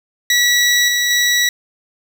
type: tone with level steps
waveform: 20% pulse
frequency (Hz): 1942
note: B6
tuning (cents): -30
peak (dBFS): -6 / -9 / -7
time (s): 0.3-1.49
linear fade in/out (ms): 2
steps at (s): 0.88 / 1.1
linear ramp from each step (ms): 5
effects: none